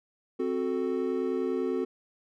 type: chord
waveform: triangle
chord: F# diminished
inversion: second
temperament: equal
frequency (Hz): 261.6 / 370 / 440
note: C4 / F#4 / A4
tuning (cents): 0 / 0 / 0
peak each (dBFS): -30 / -28 / -30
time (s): 0.39-1.85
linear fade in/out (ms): 10
effects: none